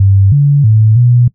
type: tone with pitch steps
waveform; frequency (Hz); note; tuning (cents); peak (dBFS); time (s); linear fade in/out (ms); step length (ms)
sine; 97.8 / 143.1 / 109 / 121.7; G2 / D3 / A2 / B2; -4 / -45 / -16 / -25; -4; 0-1.28; 5; 320
effects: noise-tail reverb RT60 0.1 s tail -20 dB re dry